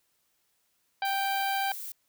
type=harmonic tone; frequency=784 Hz; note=G5; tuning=in tune; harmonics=1 / 2 / 3 / 4 / 5 / 6; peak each=-28 / -34 / -38 / -40 / -42 / -44 dBFS; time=1.02-1.72 s; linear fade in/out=2 ms
type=noise; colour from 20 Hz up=violet; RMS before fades=-39 dBFS; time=1.05-1.92 s; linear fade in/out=2 ms
effects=white hiss -73 dBFS RMS until 2.08 s